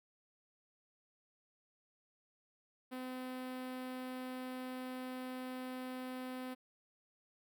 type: tone with notch filter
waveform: sawtooth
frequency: 255.5 Hz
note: C4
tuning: 41 cents flat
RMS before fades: -44 dBFS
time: 2.91-6.55 s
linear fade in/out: 20 ms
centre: 6500 Hz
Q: 1
effects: none